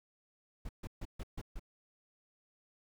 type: noise bursts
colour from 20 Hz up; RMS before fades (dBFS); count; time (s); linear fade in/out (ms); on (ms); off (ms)
brown; -41; 6; 0.65-1.596; 5; 41; 140
effects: none